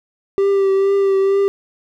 triangle tone with vibrato, 392 Hz, G4, in tune, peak -10 dBFS, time 0.38-1.48 s, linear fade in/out 0 ms, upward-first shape triangle, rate 2.2 Hz, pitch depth 27 cents each way, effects none

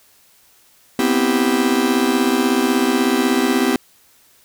45% pulse chord, C major seventh, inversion third, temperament just, 245.3 / 261.6 / 327 / 392.4 Hz, B3 / C4 / E4 / G4, -12 / 0 / -14 / +2 cents, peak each -20 / -19 / -22 / -21 dBFS, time 0.99-3.76 s, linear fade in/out 2 ms, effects white hiss -53 dBFS RMS until 4.44 s

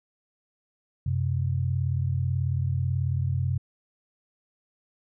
sine tone pair together, 92.5 / 130.81 Hz, F#2 / C3, 0 / 0 cents, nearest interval tritone, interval 600 cents, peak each -26 dBFS, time 1.06-3.58 s, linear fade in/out 5 ms, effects none

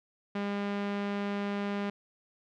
sawtooth tone with low-pass filter, 202.1 Hz, G#3, 47 cents flat, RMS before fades -33 dBFS, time 0.35-1.9 s, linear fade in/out 5 ms, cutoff 2800 Hz, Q 0.93, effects none

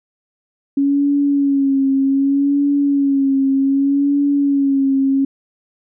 sine tone with vibrato, 277.4 Hz, C#4, 1 cent sharp, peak -12 dBFS, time 0.77-5.25 s, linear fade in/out 5 ms, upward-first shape sine, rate 0.65 Hz, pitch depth 44 cents each way, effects none

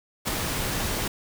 pink noise with ADSR envelope, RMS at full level -24 dBFS, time 0.25-1.08 s, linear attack 30 ms, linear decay 8 ms, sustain -4 dB, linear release 5 ms, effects none

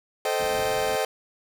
40% pulse chord, A half-diminished seventh, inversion none, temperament equal with one note detuned, 440 / 523.3 / 622.3 / 775.9 Hz, A4 / C5 / Eb5 / G5, 0 / 0 / 0 / -18 cents, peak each -28 dBFS, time 0.25-1.05 s, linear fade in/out 2 ms
white low-pass noise, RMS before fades -41 dBFS, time 0.39-0.97 s, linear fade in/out 10 ms, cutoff 270 Hz, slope 12 dB/octave
effects none

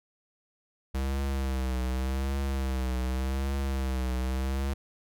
square tone with vibrato, 65.9 Hz, C2, 13 cents sharp, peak -28 dBFS, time 0.94-4.74 s, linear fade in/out 10 ms, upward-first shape triangle, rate 0.86 Hz, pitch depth 79 cents each way, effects none

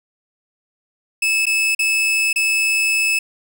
40% pulse tone with dropouts, 2607 Hz, E7, 20 cents flat, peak -14 dBFS, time 1.22-3.19 s, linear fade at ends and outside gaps 5 ms, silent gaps 1.456-1.466 / 1.749-1.791 / 2.33-2.359 s, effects none

